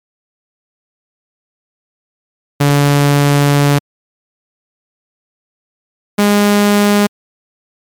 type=tone pair in turn; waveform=sawtooth; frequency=143.3 / 205.2 Hz; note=D3 / G#3; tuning=-42 / -21 cents; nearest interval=tritone; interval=621 cents; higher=second; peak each=-4 dBFS; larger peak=neither; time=2.6-3.79 / 6.18-7.07 s; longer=first; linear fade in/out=10 ms; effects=MP3 96 kbps